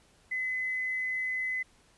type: tone with tanh clipping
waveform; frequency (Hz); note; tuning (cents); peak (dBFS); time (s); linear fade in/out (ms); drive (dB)
triangle; 2026; B6; +44; -29; 0.31-1.63; 10; 2
effects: pink hiss -63 dBFS RMS until 1.97 s + resampled to 24000 Hz